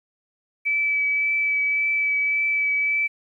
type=tone with vibrato; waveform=sine; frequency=2300 Hz; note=D7; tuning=37 cents flat; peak=-19 dBFS; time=0.65-3.08 s; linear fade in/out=20 ms; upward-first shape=triangle; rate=1.8 Hz; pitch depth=14 cents each way; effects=10-bit